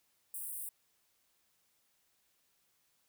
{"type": "high-pass noise", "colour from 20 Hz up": "pink", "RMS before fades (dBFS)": -42, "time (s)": [0.34, 0.69], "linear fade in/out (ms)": 2, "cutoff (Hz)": 8400, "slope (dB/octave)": 96, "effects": ["white hiss -75 dBFS RMS until 3.08 s"]}